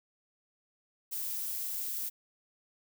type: noise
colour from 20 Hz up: violet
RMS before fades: -36 dBFS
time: 1.11-2.1 s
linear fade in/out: 20 ms
effects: none